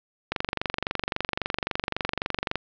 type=click train; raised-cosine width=0.3 ms; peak=-9 dBFS; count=54; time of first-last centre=0.32-2.556 s; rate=23.7 Hz; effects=low-pass 5000 Hz 12 dB/octave